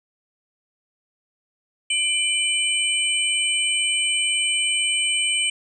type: tone cluster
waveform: sine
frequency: 2369 / 3008 / 8310 Hz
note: D7 / F#7 / C9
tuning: +14 / +28 / -13 cents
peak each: -24 / -22 / -25 dBFS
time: 1.9-5.5 s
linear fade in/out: 5 ms
effects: none